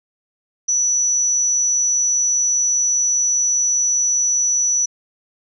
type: tone with amplitude modulation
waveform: sine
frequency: 5920 Hz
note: F#8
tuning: in tune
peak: -13 dBFS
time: 0.68-4.86 s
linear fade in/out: 10 ms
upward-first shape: sine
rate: 275 Hz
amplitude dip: 35%
effects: none